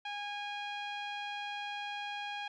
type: tone with low-pass filter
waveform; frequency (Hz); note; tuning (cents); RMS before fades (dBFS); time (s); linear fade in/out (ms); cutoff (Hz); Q
sawtooth; 820; G#5; -22; -40; 0.05-2.48; 5; 3100; 2.6
effects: none